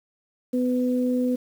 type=tone pair together; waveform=sine; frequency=250.4 / 500 Hz; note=B3 / B4; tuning=+24 / +21 cents; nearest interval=octave; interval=1197 cents; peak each=-21 / -27 dBFS; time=0.53-1.36 s; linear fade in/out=10 ms; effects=8-bit